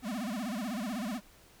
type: tone with vibrato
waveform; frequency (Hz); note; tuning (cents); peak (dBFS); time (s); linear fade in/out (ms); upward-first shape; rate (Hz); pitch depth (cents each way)
square; 225.9; A3; +46; -34; 0.02-1.21; 50; sine; 16; 240
effects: pink hiss -59 dBFS RMS until 1.6 s